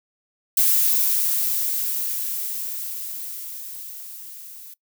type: noise with level ramp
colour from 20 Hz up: violet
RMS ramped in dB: -17 to -41 dBFS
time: 0.57-4.74 s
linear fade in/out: 5 ms
effects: noise-tail reverb RT60 0.1 s tail -21 dB re dry